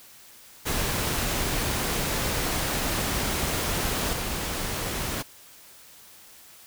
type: noise with level steps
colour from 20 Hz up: pink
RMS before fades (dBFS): -27 / -30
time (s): 0.65-5.23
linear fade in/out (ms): 20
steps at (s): 4.13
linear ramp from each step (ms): 2
effects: white hiss -50 dBFS RMS until 6.66 s